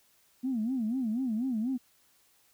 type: tone with vibrato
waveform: sine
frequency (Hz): 238.9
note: A#3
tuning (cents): +43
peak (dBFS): -27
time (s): 0.43-1.78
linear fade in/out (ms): 20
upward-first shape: sine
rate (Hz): 4.1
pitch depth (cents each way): 200
effects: tanh soft clip ceiling -23 dBFS + white hiss -66 dBFS RMS until 2.53 s